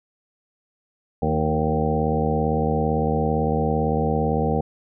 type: harmonic tone with a mistuned harmonic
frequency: 77.78 Hz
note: D#2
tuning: in tune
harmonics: 1 / 2 / 3 / 4 / 5 / 6 / 7 / 9 / 10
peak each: -27 / -25 / -26 / -32 / -33 / -25 / -30 / -33 / -27 dBFS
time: 1.22-4.61 s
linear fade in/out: 5 ms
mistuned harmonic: 3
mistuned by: -36 cents
effects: none